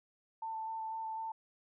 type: tone with vibrato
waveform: sine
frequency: 889 Hz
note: A5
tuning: 18 cents sharp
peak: -37 dBFS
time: 0.42-1.32 s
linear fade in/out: 5 ms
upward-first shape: square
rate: 4 Hz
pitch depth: 10 cents each way
effects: none

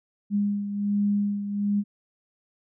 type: beating tone pair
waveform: sine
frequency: 203.6 / 204.9 Hz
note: G#3 / G#3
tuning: -34 / -23 cents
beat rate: 1.3 Hz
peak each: -23 / -30 dBFS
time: 0.3-1.84 s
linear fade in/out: 50 ms
effects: none

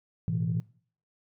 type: chord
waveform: sine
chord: A suspended second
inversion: none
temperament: just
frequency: 110 / 123.75 / 165 Hz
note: A2 / B2 / E3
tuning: 0 / +4 / +2 cents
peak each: -30 / -32 / -28 dBFS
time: 0.28-0.6 s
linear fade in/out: 0 ms
effects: noise-tail reverb RT60 0.5 s tail -21 dB re dry + tanh soft clip ceiling -19 dBFS

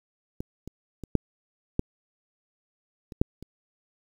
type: clicks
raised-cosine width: 3 ms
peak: -19 / -25 / -24 / -7 / -10 / -27 / -6 / -28 dBFS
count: 8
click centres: 0.405 / 0.676 / 1.037 / 1.153 / 1.794 / 3.122 / 3.215 / 3.426 s
effects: 8-bit

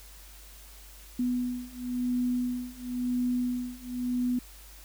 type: beating tone pair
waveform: sine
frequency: 246.9 / 247.86 Hz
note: B3 / B3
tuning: 0 / +6 cents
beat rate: 0.96 Hz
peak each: -31 / -30 dBFS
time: 1.19-4.39 s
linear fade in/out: 5 ms
effects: added 50 Hz sine -49 dBFS peak until 4.84 s + white hiss -52 dBFS RMS until 4.84 s

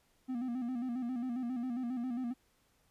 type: tone with vibrato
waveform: triangle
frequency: 246.9 Hz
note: B3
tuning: in tune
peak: -32 dBFS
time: 0.28-2.34 s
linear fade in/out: 20 ms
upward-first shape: square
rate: 7.4 Hz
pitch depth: 74 cents each way
effects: pink hiss -72 dBFS RMS until 2.9 s + resampled to 32000 Hz

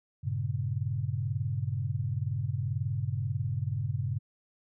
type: chord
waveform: sine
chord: G diminished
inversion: none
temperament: equal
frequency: 98 / 116.54 / 138.59 Hz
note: G2 / Bb2 / Db3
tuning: 0 / 0 / 0 cents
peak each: -33 dBFS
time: 0.23-4.19 s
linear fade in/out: 20 ms
effects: none

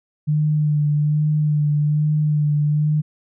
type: tone with vibrato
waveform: sine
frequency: 150 Hz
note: D3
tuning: 37 cents sharp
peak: -15 dBFS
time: 0.27-3.02 s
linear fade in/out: 20 ms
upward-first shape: sine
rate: 1.2 Hz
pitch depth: 24 cents each way
effects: none

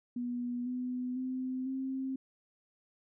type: tone with pitch steps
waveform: sine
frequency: 243.6 / 250.4 / 257.5 / 264.7 Hz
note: B3 / B3 / C4 / C4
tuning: -24 / +24 / -28 / +20 cents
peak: -33 dBFS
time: 0.16-2.16 s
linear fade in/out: 5 ms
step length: 500 ms
effects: none

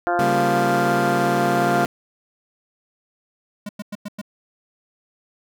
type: harmonic tone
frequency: 174.7 Hz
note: F3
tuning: 1 cent sharp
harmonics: 2 / 3 / 4 / 5 / 6 / 7 / 8 / 9 / 10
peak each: -25 / -30 / -20 / -32 / -31 / -34 / -27 / -34 / -39 dBFS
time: 0.07-1.85 s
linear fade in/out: 0 ms
type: chord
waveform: 25% pulse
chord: G diminished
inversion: second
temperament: equal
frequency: 138.59 / 196 / 233.1 Hz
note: Db3 / G3 / Bb3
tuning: 0 / 0 / 0 cents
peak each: -22 dBFS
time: 0.19-1.86 s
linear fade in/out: 2 ms
type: tone bursts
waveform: square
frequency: 206.2 Hz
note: G#3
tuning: 12 cents flat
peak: -28 dBFS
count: 5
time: 3.66-4.215 s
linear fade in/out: 5 ms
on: 31 ms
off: 100 ms
effects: none

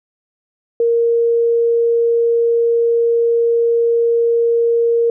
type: tone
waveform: sine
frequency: 466.2 Hz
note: A#4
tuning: in tune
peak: -11 dBFS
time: 0.8-5.1 s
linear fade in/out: 2 ms
effects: none

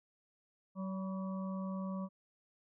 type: harmonic tone with a mistuned harmonic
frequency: 189.8 Hz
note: F#3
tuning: 44 cents sharp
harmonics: 1 / 3 / 5 / 6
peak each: -37 / -47 / -52 / -50 dBFS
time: 0.75-2.09 s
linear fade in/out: 50 ms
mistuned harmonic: 5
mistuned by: +49 cents
effects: none

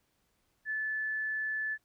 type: tone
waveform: sine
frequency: 1739 Hz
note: A6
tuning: 21 cents flat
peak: -31 dBFS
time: 0.65-1.78 s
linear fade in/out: 50 ms
effects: pink hiss -75 dBFS RMS until 1.84 s

